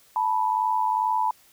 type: tone pair together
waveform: sine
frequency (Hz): 877.6 / 980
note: A5 / B5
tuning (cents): -5 / -14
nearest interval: major second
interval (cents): 191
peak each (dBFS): -24 / -23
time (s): 0.16-1.31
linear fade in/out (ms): 2
effects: white hiss -57 dBFS RMS until 1.52 s